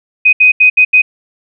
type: tone bursts at uneven times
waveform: sine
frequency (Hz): 2504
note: D#7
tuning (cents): +10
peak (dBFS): -3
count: 5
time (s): 0.25-0.33 / 0.4-0.52 / 0.6-0.7 / 0.77-0.85 / 0.93-1.02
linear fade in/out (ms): 10
effects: none